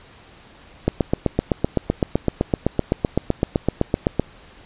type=click train; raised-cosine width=2 ms; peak=-3 dBFS; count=27; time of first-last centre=0.88-4.196 s; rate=7.84 Hz; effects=pink hiss -47 dBFS RMS until 4.65 s + resampled to 8000 Hz